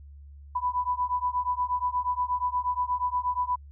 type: beating tone pair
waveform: sine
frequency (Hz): 987.8 / 996.2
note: B5 / B5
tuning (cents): 0 / +15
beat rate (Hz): 8.4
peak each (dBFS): -28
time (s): 0.55-3.56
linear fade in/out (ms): 10
effects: added 71 Hz sine -44 dBFS peak until 3.71 s